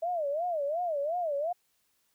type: tone with vibrato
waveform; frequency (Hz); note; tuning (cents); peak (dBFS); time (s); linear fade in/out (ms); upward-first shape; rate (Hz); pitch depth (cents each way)
sine; 635; D#5; +35; -28; 0.02-1.53; 10; sine; 2.8; 220
effects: white hiss -73 dBFS RMS until 2.14 s